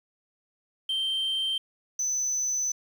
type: tone pair in turn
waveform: sine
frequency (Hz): 3136 / 6041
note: G7 / F#8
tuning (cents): 0 / +35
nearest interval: major seventh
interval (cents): 1135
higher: second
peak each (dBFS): -23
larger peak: neither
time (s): 0.89-1.58 / 1.99-2.72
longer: second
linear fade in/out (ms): 5
effects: tanh soft clip ceiling -24 dBFS + 9-bit